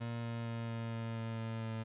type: tone with pitch steps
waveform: 30% pulse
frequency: 117.1 / 116.36 / 115.62 / 114.89 / 114.16 / 113.44 / 112.72 / 112.01 Hz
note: A#2 / A#2 / A#2 / A#2 / A#2 / A#2 / A2 / A2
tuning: +8 / -3 / -14 / -25 / -36 / -47 / +42 / +31 cents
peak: -35 dBFS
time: 0-1.84 s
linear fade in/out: 20 ms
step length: 230 ms
effects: resampled to 8000 Hz